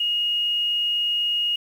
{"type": "tone with quantisation", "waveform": "sine", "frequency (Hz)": 2868, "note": "F7", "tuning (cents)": 45, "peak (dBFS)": -20, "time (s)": [0, 1.56], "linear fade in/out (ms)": 5, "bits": 8, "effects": []}